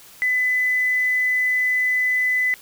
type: tone with quantisation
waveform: sine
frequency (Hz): 2005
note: B6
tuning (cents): +26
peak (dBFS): -17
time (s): 0.22-2.54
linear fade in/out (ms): 0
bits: 7
effects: white hiss -46 dBFS RMS until 2.61 s